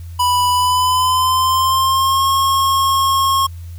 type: tone with pitch glide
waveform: square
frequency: 987.8 to 1083.4 Hz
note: B5 to C#6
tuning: 0 to -40 cents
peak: -13 dBFS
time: 0.19-3.47 s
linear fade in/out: 10 ms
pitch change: +160 cents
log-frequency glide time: 0.5-2.29 s
effects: added 85 Hz sine -28 dBFS peak until 3.78 s + white hiss -50 dBFS RMS until 3.78 s